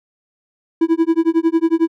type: tone with tremolo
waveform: triangle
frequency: 328.8 Hz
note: E4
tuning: 4 cents flat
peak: -7 dBFS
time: 0.81-1.88 s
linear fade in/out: 5 ms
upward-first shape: sine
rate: 11 Hz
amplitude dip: 100%
effects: none